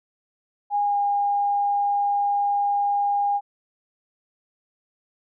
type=tone with pitch glide; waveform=sine; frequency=819 to 811 Hz; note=G#5 to G#5; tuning=-24 to -41 cents; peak=-19 dBFS; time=0.7-3.41 s; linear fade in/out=50 ms; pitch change=-17 cents; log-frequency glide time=0.83-0.97 s; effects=none